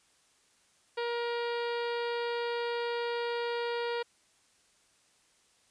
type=harmonic tone; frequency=473.4 Hz; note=A#4; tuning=27 cents sharp; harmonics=1 / 2 / 3 / 4 / 5 / 6 / 7 / 8 / 9 / 10; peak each=-32 / -38 / -42 / -44 / -46 / -48 / -49 / -50 / -51 / -52 dBFS; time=0.97-4.03 s; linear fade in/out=10 ms; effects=white hiss -67 dBFS RMS until 5.7 s + resampled to 22050 Hz